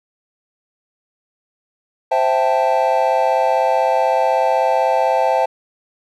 triangle chord, A minor seventh, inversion first, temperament equal, 523.3 / 659.3 / 784 / 880 Hz, C5 / E5 / G5 / A5, 0 / 0 / 0 / 0 cents, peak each -17 dBFS, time 2.11-5.46 s, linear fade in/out 10 ms, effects none

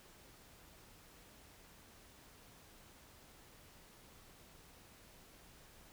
silence, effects pink hiss -61 dBFS RMS until 5.92 s

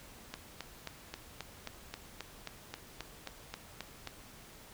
click train, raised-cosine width 0.2 ms, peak -22 dBFS, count 15, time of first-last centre 0.34-4.073 s, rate 3.75 Hz, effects pink hiss -54 dBFS RMS until 4.73 s

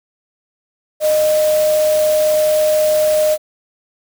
sine tone in noise, 614 Hz, D#5, 23 cents flat, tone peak -11 dBFS, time 1-3.38 s, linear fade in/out 50 ms, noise white, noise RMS -26 dBFS, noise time 1-3.38 s, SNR +12 dB, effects none

